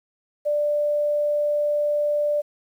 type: tone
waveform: sine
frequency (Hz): 590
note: D5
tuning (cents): +8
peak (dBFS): -19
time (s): 0.45-2.42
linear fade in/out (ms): 20
effects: 9-bit